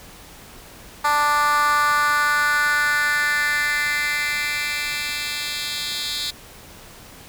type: tone with high-pass filter sweep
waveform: 10% pulse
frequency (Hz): 294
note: D4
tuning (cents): +2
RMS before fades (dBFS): -21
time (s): 1.04-6.31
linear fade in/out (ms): 10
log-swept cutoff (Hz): 990 to 3500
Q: 3.6
effects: pink hiss -43 dBFS RMS until 7.28 s